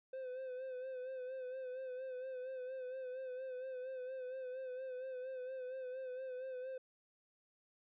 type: tone with vibrato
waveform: triangle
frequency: 514 Hz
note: C5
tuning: 31 cents flat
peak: -40 dBFS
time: 0.13-6.78 s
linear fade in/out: 5 ms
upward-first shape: sine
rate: 4.3 Hz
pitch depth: 46 cents each way
effects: resampled to 8000 Hz